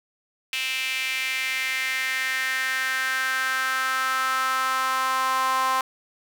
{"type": "tone with high-pass filter sweep", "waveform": "sawtooth", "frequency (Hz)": 261.6, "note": "C4", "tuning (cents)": 0, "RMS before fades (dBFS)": -25, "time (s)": [0.53, 5.81], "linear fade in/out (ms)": 2, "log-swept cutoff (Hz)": [2600, 1000], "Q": 4.4, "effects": []}